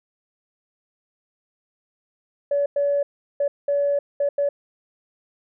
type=tone bursts at uneven times; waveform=sine; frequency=570 Hz; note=C#5; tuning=48 cents sharp; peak=-17 dBFS; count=6; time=2.51-2.66 / 2.76-3.03 / 3.4-3.48 / 3.68-3.99 / 4.2-4.29 / 4.38-4.49 s; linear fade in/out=5 ms; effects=tanh soft clip ceiling -13 dBFS